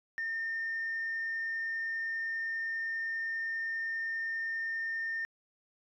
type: tone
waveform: sine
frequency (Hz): 1815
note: A#6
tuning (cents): -47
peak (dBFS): -31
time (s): 0.18-5.25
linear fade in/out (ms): 0
effects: tanh soft clip ceiling -29 dBFS